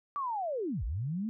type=linear two-way sweep; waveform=sine; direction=down then up; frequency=1175 to 46.14 to 230.5 Hz; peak=-31 dBFS; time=0.16-1.29 s; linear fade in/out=0 ms; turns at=0.84 s; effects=none